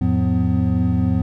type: tone cluster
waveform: triangle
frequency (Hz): 85.2 / 107.6 / 178.6 / 251.3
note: F2 / A2 / F3 / B3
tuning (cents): -42 / -38 / +39 / +30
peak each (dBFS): -19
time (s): 0.01-1.22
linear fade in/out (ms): 5
effects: none